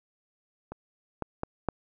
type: clicks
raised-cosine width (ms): 1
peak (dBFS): -24 / -17 / -16 / -12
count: 4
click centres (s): 0.72 / 1.223 / 1.434 / 1.687
effects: none